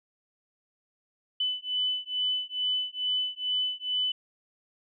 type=beating tone pair; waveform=sine; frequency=3000 / 3002.3 Hz; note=F#7 / F#7; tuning=+23 / +25 cents; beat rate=2.3 Hz; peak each=-30 dBFS; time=1.4-4.12 s; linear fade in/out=5 ms; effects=none